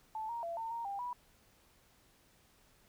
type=tone with pitch steps; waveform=sine; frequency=875 / 936 / 677 / 905 / 930 / 797 / 979 Hz; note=A5 / A#5 / E5 / A5 / A#5 / G5 / B5; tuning=-10 / +7 / +46 / +48 / -4 / +28 / -15 cents; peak=-37 dBFS; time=0.15-1.13 s; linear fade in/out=2 ms; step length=140 ms; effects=pink hiss -67 dBFS RMS until 2.88 s